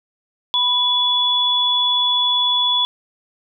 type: tone pair together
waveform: sine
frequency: 987.8 / 3418 Hz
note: B5 / G#7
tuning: 0 / +49 cents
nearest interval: octave + major sixth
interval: 2149 cents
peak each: -22 / -15 dBFS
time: 0.54-2.85 s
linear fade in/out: 0 ms
effects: none